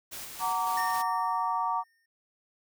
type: noise with tremolo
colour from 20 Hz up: white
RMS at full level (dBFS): -40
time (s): 0.11-1.03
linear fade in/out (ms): 20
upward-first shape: square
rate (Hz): 3.6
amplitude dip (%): 30
type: chord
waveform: sine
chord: Gb augmented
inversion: none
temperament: just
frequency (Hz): 740 / 925 / 1156.2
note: Gb5 / Bb5 / D6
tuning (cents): 0 / -14 / -27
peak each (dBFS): -33 / -29 / -31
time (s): 0.39-1.84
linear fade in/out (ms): 50
type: tone with exponential decay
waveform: square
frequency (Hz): 1827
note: A#6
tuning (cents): -35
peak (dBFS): -32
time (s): 0.77-2.06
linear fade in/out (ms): 5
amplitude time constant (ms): 280
effects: none